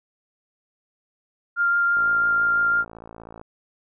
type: tone with vibrato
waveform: sine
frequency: 1396.9 Hz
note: F6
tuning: in tune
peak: -17 dBFS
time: 1.56-2.85 s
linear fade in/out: 50 ms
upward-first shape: triangle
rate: 6 Hz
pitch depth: 10 cents each way
type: click train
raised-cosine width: 1 ms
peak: -26 dBFS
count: 82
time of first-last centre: 1.97-3.414 s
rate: 56.1 Hz
effects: none